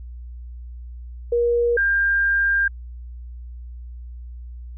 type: tone pair in turn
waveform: sine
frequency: 475.2 / 1598.4 Hz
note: A#4 / G6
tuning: +33 / +33 cents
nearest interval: octave + major sixth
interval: 2100 cents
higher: second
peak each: -16 dBFS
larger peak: neither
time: 1.32-1.77 / 1.77-2.68 s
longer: second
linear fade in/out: 5 ms
effects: added 60 Hz sine -33 dBFS peak until 4.77 s